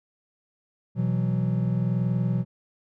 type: chord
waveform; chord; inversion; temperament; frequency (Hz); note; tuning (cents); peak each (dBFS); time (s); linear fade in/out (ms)
triangle; B suspended fourth; none; just; 123.47 / 164.63 / 185.21; B2 / E3 / F#3; 0 / -2 / +2; -23 / -26 / -25; 0.95-2.45; 50
effects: none